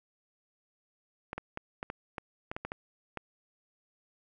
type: clicks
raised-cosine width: 0.5 ms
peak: -21 dBFS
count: 11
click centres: 1.331 / 1.38 / 1.574 / 1.829 / 1.901 / 2.182 / 2.515 / 2.565 / 2.65 / 2.719 / 3.173 s
effects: none